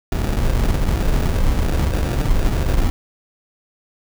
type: noise with sample-and-hold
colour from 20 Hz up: brown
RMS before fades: -17 dBFS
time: 0.12-2.9 s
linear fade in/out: 2 ms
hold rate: 1050 Hz
effects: none